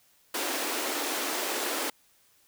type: high-pass noise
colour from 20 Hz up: pink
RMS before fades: -31 dBFS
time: 0.34-1.9 s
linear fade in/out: 5 ms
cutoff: 270 Hz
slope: 48 dB/octave
effects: white hiss -64 dBFS RMS until 2.47 s